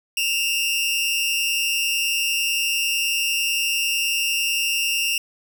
sawtooth tone pair together, 2631 / 2800 Hz, E7 / F7, -4 / +4 cents, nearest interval minor second, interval 108 cents, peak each -22 / -18 dBFS, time 0.17-5.18 s, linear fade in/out 2 ms, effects none

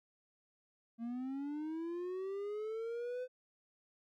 triangle linear sweep, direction up, 227 to 510 Hz, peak -36 dBFS, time 0.98-3.28 s, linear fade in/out 50 ms, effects none

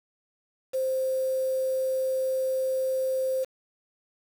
sine tone with quantisation, 523.3 Hz, C5, in tune, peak -24 dBFS, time 0.73-3.45 s, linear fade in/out 20 ms, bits 7, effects none

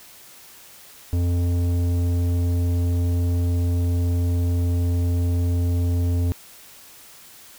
sine tone with tanh clipping, 87.31 Hz, F2, in tune, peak -20 dBFS, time 1.13-6.32 s, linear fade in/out 0 ms, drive 12 dB, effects white hiss -46 dBFS RMS until 7.58 s

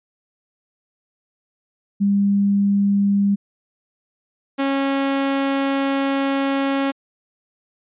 sine / sawtooth tone pair in turn, 200.4 / 274.2 Hz, G3 / C#4, +38 / -19 cents, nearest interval perfect fourth, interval 543 cents, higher second, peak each -14 dBFS, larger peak neither, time 2-3.36 / 4.58-6.92 s, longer second, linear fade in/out 20 ms, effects resampled to 8000 Hz

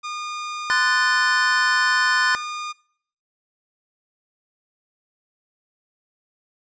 sawtooth tone, 1218 Hz, D#6, 37 cents flat, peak -24 dBFS, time 0.03-2.73 s, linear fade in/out 20 ms
square chord, F# diminished, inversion second, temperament equal with one note detuned, 1032.7 / 1480 / 1760 Hz, C6 / F#6 / A6, -23 / 0 / 0 cents, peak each -24 / -22 / -21 dBFS, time 0.7-2.35 s, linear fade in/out 0 ms
effects noise-tail reverb RT60 0.6 s tail -22 dB re dry + resampled to 16000 Hz

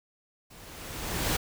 pink noise with level ramp, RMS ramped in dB -51 to -26 dBFS, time 0.5-1.37 s, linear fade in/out 10 ms, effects none

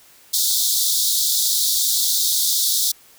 pink high-pass noise, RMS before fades -19 dBFS, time 0.33-2.92 s, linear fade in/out 10 ms, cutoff 3500 Hz, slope 96 dB/octave, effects white hiss -50 dBFS RMS until 3.18 s

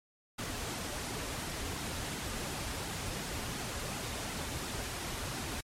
pink noise with flanger, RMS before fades -38 dBFS, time 0.38-5.61 s, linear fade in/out 10 ms, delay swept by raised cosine 1.7 to 6.3 ms, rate 2.8 Hz, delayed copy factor -0.55, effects low-pass 11000 Hz 12 dB/octave + MP3 64 kbps

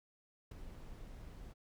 brown noise with ADSR envelope, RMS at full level -41 dBFS, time 0.51-1.54 s, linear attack 7 ms, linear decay 6 ms, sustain -9 dB, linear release 30 ms, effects none

